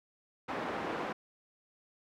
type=band-pass noise; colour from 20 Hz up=pink; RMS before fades=-37 dBFS; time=0.48-1.13 s; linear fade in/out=10 ms; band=280 to 1600 Hz; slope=12 dB/octave; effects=none